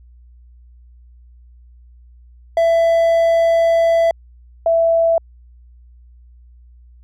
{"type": "tone pair in turn", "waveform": ["triangle", "sine"], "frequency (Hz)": [666, 663.2], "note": ["E5", "E5"], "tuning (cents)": [18, 10], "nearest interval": "unison", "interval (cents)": 8, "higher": "first", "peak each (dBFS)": [-9, -11], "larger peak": "first", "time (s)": [[2.57, 4.11], [4.66, 5.18]], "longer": "first", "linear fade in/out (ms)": 2, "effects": ["added 60 Hz sine -42 dBFS peak until 7.03 s"]}